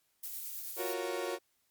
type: noise with tremolo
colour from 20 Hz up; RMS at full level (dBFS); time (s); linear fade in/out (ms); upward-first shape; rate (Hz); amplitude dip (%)
violet; -40; 0.23-0.94; 5; sine; 9.4; 25
type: chord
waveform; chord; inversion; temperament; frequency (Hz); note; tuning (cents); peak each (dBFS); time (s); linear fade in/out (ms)
35% pulse; Gb major seventh; third; equal; 349.2 / 370 / 466.2 / 554.4; F4 / Gb4 / Bb4 / Db5; 0 / 0 / 0 / 0; -38; 0.76-1.39; 50
effects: white hiss -75 dBFS RMS until 1.7 s + MP3 96 kbps